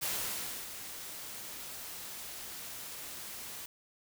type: noise with ADSR envelope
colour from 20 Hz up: white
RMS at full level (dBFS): -34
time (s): 0.01-3.66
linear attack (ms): 22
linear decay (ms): 640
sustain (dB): -10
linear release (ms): 5
effects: none